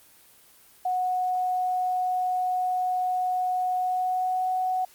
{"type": "tone with pitch glide", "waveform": "sine", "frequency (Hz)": [734, 741.7], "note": ["F#5", "F#5"], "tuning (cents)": [-14, 4], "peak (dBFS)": -23, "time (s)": [0.85, 4.85], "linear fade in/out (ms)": 5, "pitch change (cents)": 18, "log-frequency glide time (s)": [3.78, 4.48], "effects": ["white hiss -55 dBFS RMS until 4.94 s", "Opus 24 kbps"]}